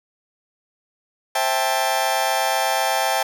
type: chord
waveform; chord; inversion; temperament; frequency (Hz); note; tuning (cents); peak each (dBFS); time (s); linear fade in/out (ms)
sawtooth; A minor seventh; first; just; 528 / 660 / 792 / 880; C5 / E5 / G5 / A5; +16 / +2 / +18 / 0; -24 / -21 / -18 / -20; 1.35-3.23; 5
effects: none